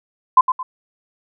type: tone with echo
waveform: sine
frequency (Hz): 1025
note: C6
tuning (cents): -36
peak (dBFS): -5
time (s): 0.37-0.41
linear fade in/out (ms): 5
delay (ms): 110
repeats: 2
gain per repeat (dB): -9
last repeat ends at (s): 0.63
effects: none